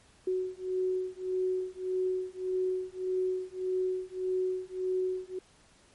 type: beating tone pair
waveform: sine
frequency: 370 / 371.7 Hz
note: F#4 / F#4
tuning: 0 / +8 cents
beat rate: 1.7 Hz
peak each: -32 / -32 dBFS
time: 0.27-5.39 s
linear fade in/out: 5 ms
effects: pink hiss -61 dBFS RMS until 5.94 s + MP3 48 kbps